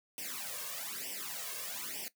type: noise with flanger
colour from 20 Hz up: white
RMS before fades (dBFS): -41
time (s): 0.18-2.08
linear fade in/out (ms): 0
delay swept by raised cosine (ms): 0.36 to 1.86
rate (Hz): 1.1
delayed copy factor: +0.95
effects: noise-tail reverb RT60 0.1 s tail -17 dB re dry + high-pass 200 Hz 12 dB/octave